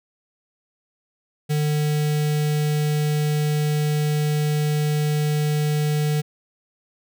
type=tone with notch filter; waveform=square; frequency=150 Hz; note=D3; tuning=37 cents sharp; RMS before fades=-21 dBFS; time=1.49-6.22 s; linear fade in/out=20 ms; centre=1100 Hz; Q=1.1; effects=none